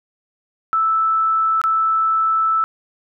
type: tone with dropouts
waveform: sine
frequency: 1316 Hz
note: E6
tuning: 3 cents flat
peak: -14 dBFS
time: 0.73-2.64 s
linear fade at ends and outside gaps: 0 ms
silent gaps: 1.615-1.639 s
effects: none